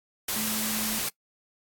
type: tone in noise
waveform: sine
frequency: 217.5 Hz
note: A3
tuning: 20 cents flat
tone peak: -33 dBFS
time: 0.36-0.99 s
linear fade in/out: 5 ms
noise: white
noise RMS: -29 dBFS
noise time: 0.28-1.09 s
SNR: -7 dB
effects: noise-tail reverb RT60 0.1 s tail -23 dB re dry + AAC 64 kbps